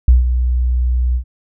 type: tone with ADSR envelope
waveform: sine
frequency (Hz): 61.74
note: B1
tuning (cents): 0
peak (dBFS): -3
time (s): 0.08-1.24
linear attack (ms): 3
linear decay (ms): 150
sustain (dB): -9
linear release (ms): 88
effects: none